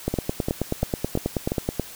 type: two click trains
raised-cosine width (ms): 2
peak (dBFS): -9 / -10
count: 17 / 5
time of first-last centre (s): 0.08-1.797 / 0.14-1.519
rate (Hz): 9.32 / 2.9
effects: white hiss -41 dBFS RMS until 1.95 s